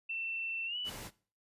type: tone with pitch glide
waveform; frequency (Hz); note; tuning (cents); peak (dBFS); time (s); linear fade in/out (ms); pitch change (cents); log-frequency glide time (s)
sine; 2686 to 2963; E7 to F#7; +32 to +2; -35; 0.09-0.9; 10; +170; 0.66-0.77
type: noise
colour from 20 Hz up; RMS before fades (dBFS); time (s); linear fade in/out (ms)
pink; -45; 0.84-1.11; 50
effects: noise-tail reverb RT60 0.4 s tail -20 dB re dry + resampled to 32000 Hz